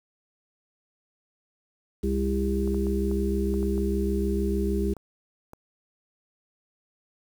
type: harmonic tone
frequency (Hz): 66.6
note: C2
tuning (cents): +31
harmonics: 1 / 3 / 5 / 6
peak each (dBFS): -27 / -28 / -31 / -29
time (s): 2.03-4.94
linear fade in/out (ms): 10
type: clicks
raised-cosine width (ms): 1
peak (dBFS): -29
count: 9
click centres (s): 2.676 / 2.745 / 2.868 / 3.114 / 3.54 / 3.629 / 3.779 / 4.967 / 5.534
effects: 8-bit